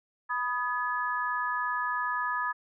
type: chord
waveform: sine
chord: G# minor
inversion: first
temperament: equal with one note detuned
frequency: 987.8 / 1244.5 / 1702 Hz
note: B5 / D#6 / G#6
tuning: 0 / 0 / +42 cents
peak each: -32 dBFS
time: 0.29-2.53 s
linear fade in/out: 20 ms
effects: none